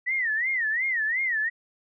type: tone with vibrato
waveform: sine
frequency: 1917 Hz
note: A#6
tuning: 48 cents sharp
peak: -23 dBFS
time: 0.06-1.5 s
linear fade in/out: 20 ms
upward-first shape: sine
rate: 2.8 Hz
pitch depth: 190 cents each way
effects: none